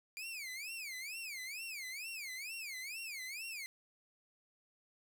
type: tone with vibrato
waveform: sawtooth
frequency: 2349 Hz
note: D7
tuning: in tune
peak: -39 dBFS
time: 0.17-3.66 s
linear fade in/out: 0 ms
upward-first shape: sine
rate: 2.2 Hz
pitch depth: 270 cents each way
effects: 11-bit